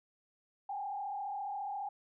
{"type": "tone with frequency modulation", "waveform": "sine", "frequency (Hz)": 804, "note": "G5", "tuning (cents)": 44, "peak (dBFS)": -36, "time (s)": [0.69, 1.89], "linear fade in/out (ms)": 5, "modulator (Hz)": 34.6, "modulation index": 1.1, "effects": []}